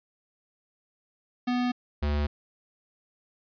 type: tone pair in turn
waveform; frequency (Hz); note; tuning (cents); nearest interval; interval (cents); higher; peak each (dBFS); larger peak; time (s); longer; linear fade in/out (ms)
square; 246.9 / 73.4; B3 / D2; 0 / 0; octave + major sixth; 2100; first; -25; neither; 1.47-1.72 / 2.02-2.27; neither; 10
effects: resampled to 11025 Hz